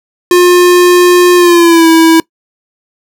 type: tone with pitch glide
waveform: square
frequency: 356 to 326.5 Hz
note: F4 to E4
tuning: +33 to -17 cents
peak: -3 dBFS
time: 0.31-2.2 s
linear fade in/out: 2 ms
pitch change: -150 cents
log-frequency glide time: 1.36-1.88 s
effects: noise-tail reverb RT60 0.1 s tail -23 dB re dry